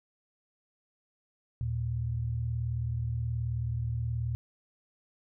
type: tone pair together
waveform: sine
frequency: 77.78 / 116.54 Hz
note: D#2 / A#2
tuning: 0 / 0 cents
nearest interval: perfect fifth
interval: 700 cents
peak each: -35 / -30 dBFS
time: 1.61-4.35 s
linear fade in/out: 0 ms
effects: none